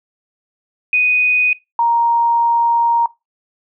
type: tone pair in turn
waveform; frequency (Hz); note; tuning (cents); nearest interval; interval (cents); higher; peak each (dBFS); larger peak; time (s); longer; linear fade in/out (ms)
sine; 2489 / 935; D#7 / A#5; 0 / +5; octave + perfect fourth; 1695; first; -11; neither; 0.93-1.53 / 1.79-3.06; second; 2
effects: noise-tail reverb RT60 0.2 s tail -19 dB re dry